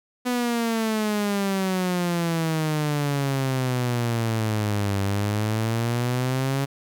sawtooth exponential two-way sweep, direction down then up, 249.4 to 98 to 139.3 Hz, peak -18 dBFS, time 0.25-6.66 s, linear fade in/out 20 ms, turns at 5.02 s, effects none

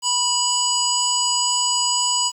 harmonic tone, 982 Hz, B5, 10 cents flat, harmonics 1 / 3 / 5 / 7 / 8, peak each -24 / -24 / -24 / -24 / -24 dBFS, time 0.02-2.32 s, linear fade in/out 50 ms, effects 8-bit

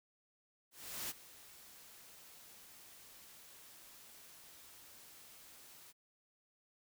white noise with ADSR envelope, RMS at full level -41 dBFS, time 0.71-5.93 s, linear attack 390 ms, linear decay 24 ms, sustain -17 dB, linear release 31 ms, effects none

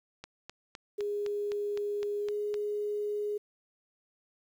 click train, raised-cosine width 0.2 ms, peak -25 dBFS, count 10, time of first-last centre 0.24-2.542 s, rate 3.91 Hz
sine tone with pitch glide, 411.6 to 415.9 Hz, G#4 to G#4, -16 to +2 cents, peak -30 dBFS, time 0.98-3.38 s, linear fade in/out 10 ms, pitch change +18 cents, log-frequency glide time 2.19-2.33 s
effects 10-bit

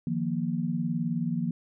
sine chord, Eb suspended second, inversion none, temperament equal with one note detuned, 155.56 / 174.61 / 235.1 Hz, Eb3 / F3 / Bb3, 0 / 0 / +15 cents, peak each -32 / -30 / -30 dBFS, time 0.07-1.51 s, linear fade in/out 2 ms, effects none

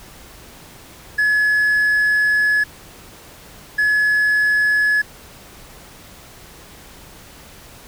triangle tone bursts at uneven times, 1700 Hz, G#6, 40 cents sharp, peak -11 dBFS, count 2, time 1.18-2.64 / 3.78-5.02 s, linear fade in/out 10 ms, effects tanh soft clip ceiling -7 dBFS + pink hiss -42 dBFS RMS until 7.87 s

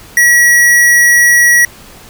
square tone, 1922 Hz, B6, 48 cents flat, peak -5 dBFS, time 0.17-1.65 s, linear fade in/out 2 ms, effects pink hiss -36 dBFS RMS until 2.09 s

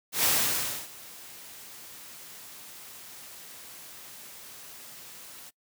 white noise with ADSR envelope, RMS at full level -23 dBFS, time 0.12-5.51 s, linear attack 120 ms, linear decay 630 ms, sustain -23 dB, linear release 28 ms, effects noise-tail reverb RT60 0.1 s tail -23 dB re dry + high-pass 80 Hz 12 dB/octave

